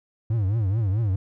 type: tone with vibrato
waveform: triangle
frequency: 104.2 Hz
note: G#2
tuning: 6 cents sharp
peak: -18 dBFS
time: 0.3-1.16 s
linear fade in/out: 5 ms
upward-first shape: triangle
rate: 4.6 Hz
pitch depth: 240 cents each way
effects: none